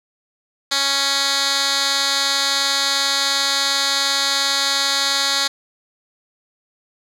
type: tone with band-pass filter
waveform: 10% pulse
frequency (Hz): 277.2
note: C#4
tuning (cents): 0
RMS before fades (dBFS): -19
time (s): 0.71-5.48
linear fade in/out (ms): 10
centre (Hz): 4500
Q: 1.6
effects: none